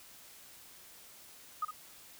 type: tone with echo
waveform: sine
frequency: 1244.5 Hz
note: D#6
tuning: in tune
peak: -30 dBFS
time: 1.62-1.65 s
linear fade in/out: 5 ms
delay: 60 ms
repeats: 1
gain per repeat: -8 dB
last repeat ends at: 1.71 s
effects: white hiss -55 dBFS RMS until 2.19 s